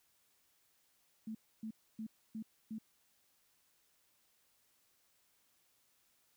sine tone bursts, 220 Hz, A3, in tune, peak -40 dBFS, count 5, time 1.27-2.785 s, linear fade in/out 5 ms, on 79 ms, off 280 ms, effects white hiss -74 dBFS RMS until 6.36 s

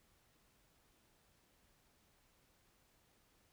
silence, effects pink hiss -73 dBFS RMS until 3.52 s

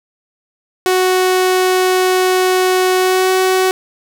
sawtooth tone with pitch glide, 370 to 374.3 Hz, F#4 to F#4, 0 to +20 cents, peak -7 dBFS, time 0.86-3.71 s, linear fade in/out 0 ms, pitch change +20 cents, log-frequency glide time 2.97-3.3 s, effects none

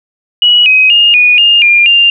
sine tone with pitch steps, 2921 / 2528 / 2837 / 2461 / 2825 / 2403 / 2795 Hz, F#7 / D#7 / F7 / D#7 / F7 / D7 / F7, -23 / +27 / +27 / -20 / +19 / +39 / +1 cents, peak -3 dBFS, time 0.42-2.1 s, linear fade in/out 2 ms, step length 240 ms, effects none

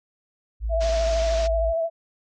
sine tone, 55 Hz, A1, in tune, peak -23 dBFS, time 0.6-1.74 s, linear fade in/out 50 ms
sine tone with vibrato, 659.3 Hz, E5, in tune, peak -21 dBFS, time 0.69-1.9 s, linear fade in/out 50 ms, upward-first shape sine, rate 13 Hz, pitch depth 28 cents each way
white low-pass noise, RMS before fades -36 dBFS, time 0.8-1.48 s, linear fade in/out 20 ms, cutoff 6500 Hz, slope 48 dB/octave
effects none

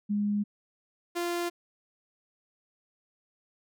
sine / sawtooth tone pair in turn, 206.1 / 346.6 Hz, G#3 / F4, -13 / -13 cents, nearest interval major sixth, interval 900 cents, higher second, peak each -25 dBFS, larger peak neither, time 0.09-0.44 / 1.15-1.5 s, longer neither, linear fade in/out 20 ms, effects none

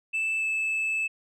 sine tone with pitch glide, 2637 to 2619 Hz, E7 to E7, 0 to -12 cents, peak -22 dBFS, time 0.13-1.08 s, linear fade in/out 20 ms, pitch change -12 cents, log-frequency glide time 0.38-0.44 s, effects tanh soft clip ceiling -24 dBFS

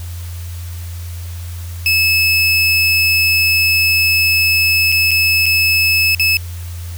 30% pulse tone with dropouts, 2600 Hz, E7, 24 cents flat, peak -8 dBFS, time 1.86-6.37 s, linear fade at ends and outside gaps 1 ms, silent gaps 4.919-4.923 / 5.109-5.114 / 5.458-5.463 / 6.149-6.196 s, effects added 86 Hz sine -24 dBFS peak until 6.97 s + white hiss -38 dBFS RMS until 6.97 s

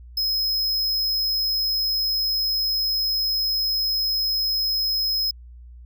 square tone, 5120 Hz, D#8, 49 cents sharp, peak -21 dBFS, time 0.17-5.31 s, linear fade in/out 5 ms, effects added 60 Hz sine -40 dBFS peak until 5.85 s

